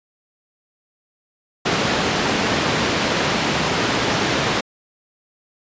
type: band-pass noise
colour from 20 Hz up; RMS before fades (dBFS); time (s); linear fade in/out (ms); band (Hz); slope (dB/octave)
pink; -20; 1.65-4.61; 10; 150 to 4800; 12
effects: resampled to 16000 Hz